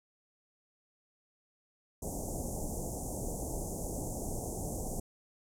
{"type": "band-stop noise", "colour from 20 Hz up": "pink", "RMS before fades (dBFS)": -37, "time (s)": [2.02, 5], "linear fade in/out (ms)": 5, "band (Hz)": [800, 6400], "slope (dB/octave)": 48, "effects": ["low-pass 11000 Hz 12 dB/octave"]}